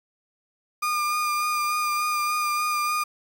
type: tone with vibrato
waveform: 35% pulse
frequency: 1210 Hz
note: D#6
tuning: 49 cents flat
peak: -21 dBFS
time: 0.82-3.04 s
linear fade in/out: 10 ms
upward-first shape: sine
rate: 3.4 Hz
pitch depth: 19 cents each way
effects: 8-bit